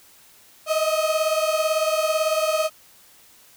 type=beating tone pair; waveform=35% pulse; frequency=622.3 / 640.3 Hz; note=D#5 / D#5; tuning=0 / +49 cents; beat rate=18 Hz; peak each=-20 / -22 dBFS; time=0.66-2.7 s; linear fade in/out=50 ms; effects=white hiss -52 dBFS RMS until 3.56 s